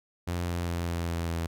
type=tone with pitch steps; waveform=sawtooth; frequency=87.31 / 86.56 / 85.81 / 85.07 / 84.34 / 83.61 Hz; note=F2 / F2 / F2 / F2 / E2 / E2; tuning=0 / -15 / -30 / -45 / +40 / +25 cents; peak=-25 dBFS; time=0.27-1.47 s; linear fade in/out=10 ms; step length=200 ms; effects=none

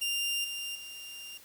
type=tone with level steps; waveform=sawtooth; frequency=2794 Hz; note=F7; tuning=in tune; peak=-26 / -32 / -39 dBFS; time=0.01-1.38 s; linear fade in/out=10 ms; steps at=0.44 / 0.75 s; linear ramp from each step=5 ms; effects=white hiss -55 dBFS RMS until 1.44 s

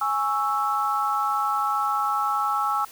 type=chord; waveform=sine; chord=C# minor; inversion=second; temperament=equal; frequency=830.6 / 1108.7 / 1318.5 Hz; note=G#5 / C#6 / E6; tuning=0 / 0 / 0 cents; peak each=-26 / -28 / -24 dBFS; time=0.01-2.85 s; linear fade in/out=5 ms; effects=white hiss -46 dBFS RMS until 2.91 s

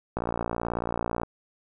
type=click train; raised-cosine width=1 ms; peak=-14 dBFS; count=63; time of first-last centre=0.17-1.233 s; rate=58.3 Hz; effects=none

